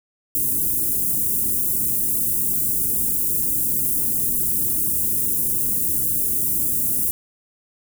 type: band-stop noise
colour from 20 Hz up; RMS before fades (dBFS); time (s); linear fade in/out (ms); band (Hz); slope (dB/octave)
white; -21; 0.35-7.11; 0; 340 to 9500; 24
effects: none